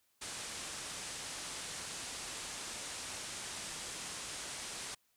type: low-pass noise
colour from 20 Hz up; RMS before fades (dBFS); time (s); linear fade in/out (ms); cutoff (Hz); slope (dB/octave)
white; -44; 0.21-4.95; 10; 9600; 48
effects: white hiss -75 dBFS RMS until 5.16 s